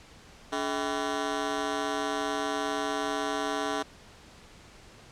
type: ring-modulated tone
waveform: 15% pulse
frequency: 357.5 Hz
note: F4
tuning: 41 cents sharp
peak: -19 dBFS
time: 0.52-3.83 s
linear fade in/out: 10 ms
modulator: 71.1 Hz
effects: pink hiss -52 dBFS RMS until 5.11 s + low-pass 7000 Hz 12 dB/octave